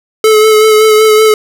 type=tone with vibrato; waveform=square; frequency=432.5 Hz; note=A4; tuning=30 cents flat; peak=-4 dBFS; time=0.24-1.34 s; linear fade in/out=2 ms; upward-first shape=sine; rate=5.3 Hz; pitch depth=23 cents each way; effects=none